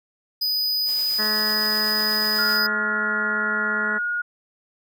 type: tone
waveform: square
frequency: 4978 Hz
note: D#8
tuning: in tune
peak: -21 dBFS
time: 0.41-2.67 s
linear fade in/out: 10 ms
type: noise with tremolo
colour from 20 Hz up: white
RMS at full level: -37 dBFS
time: 0.85-2.61 s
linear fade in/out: 50 ms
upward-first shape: triangle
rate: 8 Hz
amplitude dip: 35%
type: harmonic tone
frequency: 213.5 Hz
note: G#3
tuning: 48 cents sharp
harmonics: 1 / 2 / 3 / 4 / 5 / 6 / 7 / 8 / 9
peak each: -32 / -34 / -37 / -39 / -35 / -36 / -35 / -30 / -33 dBFS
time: 1.18-3.99 s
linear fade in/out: 20 ms
type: tone with pitch glide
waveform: sine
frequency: 1417 to 1437.6 Hz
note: F6 to F6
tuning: +25 to +50 cents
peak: -22 dBFS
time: 2.38-4.22 s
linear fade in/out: 10 ms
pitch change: +25 cents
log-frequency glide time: 3.82-3.91 s
effects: none